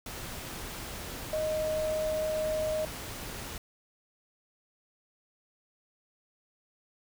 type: tone in noise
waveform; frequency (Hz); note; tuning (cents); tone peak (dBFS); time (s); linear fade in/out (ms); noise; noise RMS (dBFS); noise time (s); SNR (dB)
sine; 622.3; D#5; 0; -28; 1.33-2.85; 2; pink; -40; 0.06-3.58; +9
effects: none